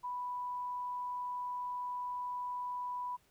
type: tone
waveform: sine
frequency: 987.8 Hz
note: B5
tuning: in tune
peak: -36 dBFS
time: 0.03-3.17 s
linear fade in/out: 20 ms
effects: pink hiss -70 dBFS RMS until 3.3 s